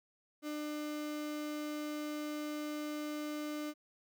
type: tone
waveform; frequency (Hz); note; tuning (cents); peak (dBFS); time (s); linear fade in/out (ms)
35% pulse; 300; D4; +37; -36; 0.42-3.74; 50
effects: none